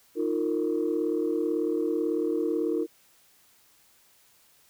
sine chord, Eb suspended second, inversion none, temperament equal with one note detuned, 311.1 / 349.2 / 458.4 Hz, Eb4 / F4 / Bb4, 0 / 0 / -29 cents, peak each -28 dBFS, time 0.15-2.87 s, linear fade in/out 50 ms, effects tanh soft clip ceiling -17 dBFS + white hiss -61 dBFS RMS until 4.69 s

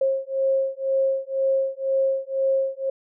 sine beating tone pair, 536 / 538 Hz, C5 / C5, +42 / +48 cents, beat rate 2 Hz, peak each -23 dBFS, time 0.01-2.9 s, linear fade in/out 5 ms, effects none

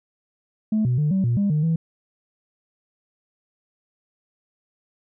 sine tone with pitch steps, 216.4 / 124 / 150 / 191.5 / 118.9 / 201.4 / 151.9 / 163.4 Hz, A3 / B2 / D3 / G3 / A#2 / G3 / D#3 / E3, -29 / +7 / +37 / -40 / +35 / +47 / -41 / -15 cents, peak -16 dBFS, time 0.72-1.76 s, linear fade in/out 5 ms, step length 130 ms, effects tanh soft clip ceiling -15 dBFS

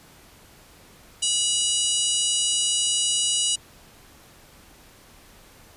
harmonic tone with a mistuned harmonic, 972 Hz, B5, 28 cents flat, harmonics 3 / 4 / 5 / 6 / 7 / 8 / 9 / 10, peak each -24 / -32 / -34 / -33 / -29 / -30 / -28 / -32 dBFS, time 1.22-3.56 s, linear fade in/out 10 ms, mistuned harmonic 9, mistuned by -30 cents, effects pink hiss -51 dBFS RMS until 5.76 s + resampled to 32000 Hz

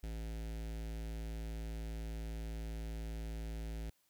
square tone with notch filter, 55 Hz, A1, in tune, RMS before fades -42 dBFS, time 0.03-3.9 s, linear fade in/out 5 ms, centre 1100 Hz, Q 1.4, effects white hiss -75 dBFS RMS until 4.09 s

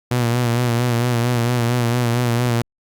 sawtooth tone with vibrato, 120.3 Hz, B2, 45 cents flat, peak -12 dBFS, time 0.11-2.62 s, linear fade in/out 5 ms, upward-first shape sine, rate 4.4 Hz, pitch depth 52 cents each way, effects Opus 48 kbps

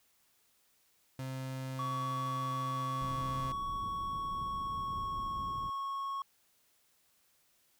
35% pulse tone, 131.5 Hz, C3, 9 cents sharp, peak -36 dBFS, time 1.19-3.52 s, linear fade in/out 2 ms
triangle tone with pitch glide, 1128 to 1098.4 Hz, C#6 to C#6, +30 to -16 cents, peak -33 dBFS, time 1.79-6.22 s, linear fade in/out 2 ms, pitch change -46 cents, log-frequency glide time 2.68-5.41 s
pink low-pass noise, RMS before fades -46 dBFS, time 3.01-5.7 s, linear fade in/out 10 ms, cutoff 240 Hz, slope 12 dB/octave
effects white hiss -71 dBFS RMS until 7.79 s

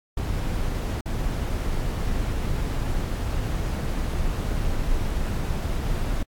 brown noise with dropouts, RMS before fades -25 dBFS, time 0.17-6.23 s, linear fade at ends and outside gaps 5 ms, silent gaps 1.01-1.057 s, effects AAC 64 kbps

